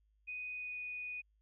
sine tone with pitch glide, 2491 to 2475 Hz, D#7 to D#7, +1 to -10 cents, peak -40 dBFS, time 0.27-1.22 s, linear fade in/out 20 ms, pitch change -11 cents, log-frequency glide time 0.54-0.77 s, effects added 52 Hz sine -70 dBFS peak until 1.41 s

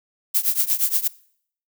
violet noise with tremolo, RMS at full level -17 dBFS, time 0.34-1.08 s, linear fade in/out 10 ms, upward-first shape triangle, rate 8.5 Hz, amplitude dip 95%, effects noise-tail reverb RT60 0.6 s tail -21 dB re dry

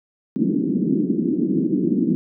white band-pass noise, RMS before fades -20 dBFS, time 0.36-2.15 s, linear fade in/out 0 ms, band 170 to 340 Hz, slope 48 dB/octave, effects none

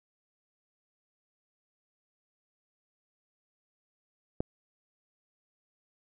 click, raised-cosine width 2 ms, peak -16 dBFS, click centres 4.405 s, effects none

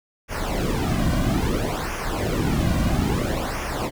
brown noise with flanger, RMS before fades -23 dBFS, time 0.28-3.91 s, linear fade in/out 50 ms, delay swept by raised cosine 0.24 to 2.34 ms, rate 0.6 Hz, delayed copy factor -0.75, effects none

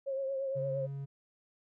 sine tone with vibrato, 540 Hz, C#5, 45 cents flat, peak -32 dBFS, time 0.06-0.87 s, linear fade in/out 20 ms, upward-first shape triangle, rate 8.7 Hz, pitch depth 44 cents each way
triangle tone, 138.59 Hz, C#3, in tune, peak -35 dBFS, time 0.55-1.06 s, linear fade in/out 20 ms
effects none

